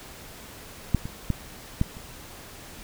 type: clicks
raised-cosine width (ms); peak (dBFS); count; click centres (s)
5; -7 / -20 / -11 / -9 / -29; 5; 0.947 / 1.055 / 1.303 / 1.814 / 1.969
effects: pink hiss -44 dBFS RMS until 2.83 s